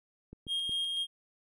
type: clicks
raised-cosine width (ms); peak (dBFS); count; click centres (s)
3; -33; 3; 0.33 / 0.468 / 0.694
type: tone with tremolo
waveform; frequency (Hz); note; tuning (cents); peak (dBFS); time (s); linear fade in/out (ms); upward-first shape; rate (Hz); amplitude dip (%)
triangle; 3236; G#7; -46; -28; 0.47-1.07; 50; square; 4; 25
effects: none